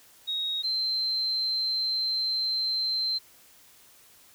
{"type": "tone pair in turn", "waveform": "sine", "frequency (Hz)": [3770, 4114], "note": ["A#7", "C8"], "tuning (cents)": [19, -30], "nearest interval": "major second", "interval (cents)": 151, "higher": "second", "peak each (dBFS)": [-27, -25], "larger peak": "second", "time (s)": [[0.27, 0.63], [0.63, 3.19]], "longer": "second", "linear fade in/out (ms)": 20, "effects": ["white hiss -56 dBFS RMS until 4.34 s"]}